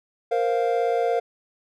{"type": "chord", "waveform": "triangle", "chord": "Bb suspended second", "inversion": "none", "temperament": "equal", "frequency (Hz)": [466.2, 523.3, 698.5], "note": ["Bb4", "C5", "F5"], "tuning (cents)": [0, 0, 0], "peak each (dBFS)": [-21, -25, -22], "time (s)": [0.31, 1.2], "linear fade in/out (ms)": 10, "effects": []}